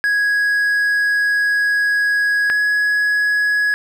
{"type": "tone pair in turn", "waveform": "triangle", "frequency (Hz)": [1661.2, 1676.6], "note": ["G#6", "G#6"], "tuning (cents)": [0, 16], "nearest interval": "unison", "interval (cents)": 16, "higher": "second", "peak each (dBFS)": -12, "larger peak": "neither", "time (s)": [[0.04, 2.5], [2.5, 3.74]], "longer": "first", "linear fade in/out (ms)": 0, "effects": []}